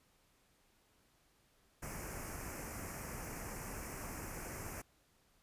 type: band-stop noise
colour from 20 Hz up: pink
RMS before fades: -45 dBFS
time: 1.82-4.82 s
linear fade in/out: 10 ms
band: 2500 to 5400 Hz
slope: 48 dB/octave
effects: pink hiss -72 dBFS RMS until 5.42 s + resampled to 32000 Hz